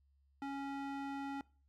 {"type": "tone with band-pass filter", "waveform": "square", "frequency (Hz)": 277.2, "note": "C#4", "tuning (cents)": 0, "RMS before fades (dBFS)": -42, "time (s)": [0.42, 1.41], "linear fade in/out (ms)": 0, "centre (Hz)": 770, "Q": 0.74, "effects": ["noise-tail reverb RT60 0.4 s tail -22 dB re dry", "added 69 Hz sine -69 dBFS peak until 1.68 s"]}